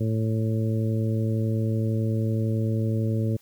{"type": "harmonic tone", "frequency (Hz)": 110.9, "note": "A2", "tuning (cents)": 14, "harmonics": [1, 2, 3, 4, 5], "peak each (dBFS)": [-23, -29, -33, -35, -37], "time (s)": [0, 3.37], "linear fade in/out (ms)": 10, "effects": ["white hiss -59 dBFS RMS until 3.41 s"]}